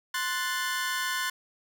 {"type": "chord", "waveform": "sawtooth", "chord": "F# diminished", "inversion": "second", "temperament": "equal", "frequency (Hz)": [1046.5, 1480, 1760], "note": ["C6", "F#6", "A6"], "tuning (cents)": [0, 0, 0], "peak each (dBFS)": -29, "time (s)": [0.14, 1.3], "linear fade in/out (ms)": 5, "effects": []}